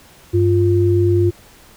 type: tone pair together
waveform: sine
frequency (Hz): 98.27 / 349.2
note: G2 / F4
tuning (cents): +5 / 0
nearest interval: octave + minor seventh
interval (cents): 2195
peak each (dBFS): -14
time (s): 0.33-1.31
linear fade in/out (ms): 20
effects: pink hiss -46 dBFS RMS until 1.76 s